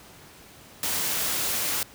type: noise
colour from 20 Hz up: white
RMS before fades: -27 dBFS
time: 0.83-1.83 s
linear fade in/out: 2 ms
effects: pink hiss -49 dBFS RMS until 1.94 s + high-pass 60 Hz 12 dB/octave